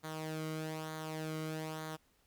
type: tone with flanger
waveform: sawtooth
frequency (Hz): 157.2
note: D#3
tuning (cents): +18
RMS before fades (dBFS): -41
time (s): 0.03-1.97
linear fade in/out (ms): 20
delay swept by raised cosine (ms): 0.37 to 1.17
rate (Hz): 1.1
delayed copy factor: -0.6
effects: pink hiss -72 dBFS RMS until 2.26 s